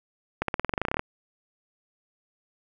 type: accelerating click train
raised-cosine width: 0.5 ms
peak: -10 dBFS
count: 15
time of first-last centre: 0.42-0.994 s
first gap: 63 ms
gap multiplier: 0.93
effects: none